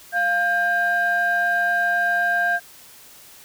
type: tone pair together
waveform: sine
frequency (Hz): 698.5 / 1594.6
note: F5 / G6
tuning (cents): 0 / +29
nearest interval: octave + major second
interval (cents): 1429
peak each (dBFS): -21 / -18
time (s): 0.12-2.6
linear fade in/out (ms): 50
effects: tanh soft clip ceiling -12 dBFS + white hiss -46 dBFS RMS until 3.44 s